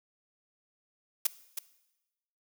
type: noise with echo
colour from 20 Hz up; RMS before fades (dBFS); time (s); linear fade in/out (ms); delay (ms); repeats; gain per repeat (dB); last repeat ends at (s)
blue; -25; 1.25-1.27; 5; 320; 1; -9; 1.59
effects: noise-tail reverb RT60 1.0 s tail -17 dB re dry